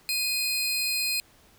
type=tone pair together; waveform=sawtooth; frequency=2489 / 4186 Hz; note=D#7 / C8; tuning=0 / 0 cents; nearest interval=major sixth; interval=900 cents; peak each=-25 dBFS; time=0.09-1.2 s; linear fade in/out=0 ms; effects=pink hiss -58 dBFS RMS until 1.58 s